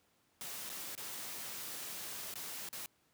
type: noise with dropouts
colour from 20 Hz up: white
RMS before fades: -44 dBFS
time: 0.41-2.86 s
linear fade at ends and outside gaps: 0 ms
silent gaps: 0.693-0.699 / 0.951-0.977 / 2.339-2.356 / 2.688-2.729 s
effects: pink hiss -73 dBFS RMS until 3.13 s + high-pass 100 Hz 12 dB/octave